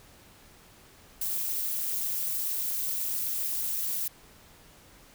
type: noise with amplitude modulation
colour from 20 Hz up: violet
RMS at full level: -27 dBFS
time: 1.21-4.08 s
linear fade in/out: 5 ms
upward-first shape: sine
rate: 279 Hz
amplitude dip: 85%
effects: pink hiss -55 dBFS RMS until 5.14 s